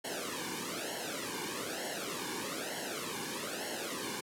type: noise with flanger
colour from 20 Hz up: pink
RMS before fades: -38 dBFS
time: 0.04-4.21 s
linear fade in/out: 10 ms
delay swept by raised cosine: 0.81 to 1.56 ms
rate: 1.1 Hz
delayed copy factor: -0.85
effects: high-pass 200 Hz 12 dB/octave + low-pass 12000 Hz 12 dB/octave